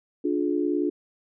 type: chord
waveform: sine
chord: D diminished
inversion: none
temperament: just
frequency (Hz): 293.7 / 352.4 / 422.9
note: D4 / F4 / Ab4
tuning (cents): 0 / +16 / +31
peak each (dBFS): -25 / -26 / -30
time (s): 0.24-0.9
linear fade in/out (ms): 10
effects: none